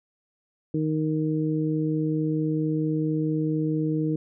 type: harmonic tone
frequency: 155.56 Hz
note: D#3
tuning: in tune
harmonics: 1 / 2 / 3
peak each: -26 / -25 / -32 dBFS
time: 0.74-4.16 s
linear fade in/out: 5 ms
effects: none